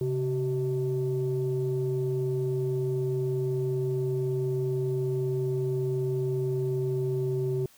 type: tone pair together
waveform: sine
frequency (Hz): 134.67 / 380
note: C#3 / F#4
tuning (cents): -50 / +46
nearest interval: octave + tritone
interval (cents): 1796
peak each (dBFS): -27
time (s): 0.01-7.66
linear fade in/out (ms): 2
effects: tanh soft clip ceiling -20 dBFS + white hiss -58 dBFS RMS until 7.77 s